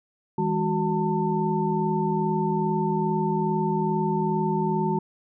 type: tone cluster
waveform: sine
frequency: 162.2 / 204.6 / 370.5 / 895 Hz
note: E3 / G#3 / F#4 / A5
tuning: -28 / -26 / +2 / +29 cents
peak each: -27 dBFS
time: 0.38-4.99 s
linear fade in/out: 5 ms
effects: none